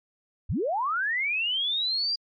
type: linear sweep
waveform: sine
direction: up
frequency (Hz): 43.65 to 4841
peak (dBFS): -24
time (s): 0.49-2.16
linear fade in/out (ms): 10
effects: MP3 48 kbps